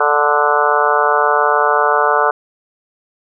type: harmonic tone with a mistuned harmonic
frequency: 147.3 Hz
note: D3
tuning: 6 cents sharp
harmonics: 3 / 4 / 5 / 6 / 7 / 8 / 9 / 10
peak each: -19 / -19 / -19 / -19 / -19 / -19 / -19 / -19 dBFS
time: 0-2.31 s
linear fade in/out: 5 ms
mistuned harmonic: 9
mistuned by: -28 cents
effects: none